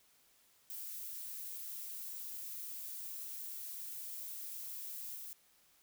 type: noise with level steps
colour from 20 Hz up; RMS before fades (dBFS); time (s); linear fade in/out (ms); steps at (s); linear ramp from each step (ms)
violet; -45 / -47; 0.7-5.33; 0; 5.15; 20
effects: white hiss -69 dBFS RMS until 5.82 s